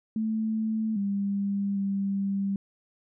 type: tone with pitch steps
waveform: sine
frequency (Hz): 219.6 / 199.6 / 197.2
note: A3 / G3 / G3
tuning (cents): -3 / +32 / +11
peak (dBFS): -25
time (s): 0.16-2.56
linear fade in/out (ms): 2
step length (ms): 800
effects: none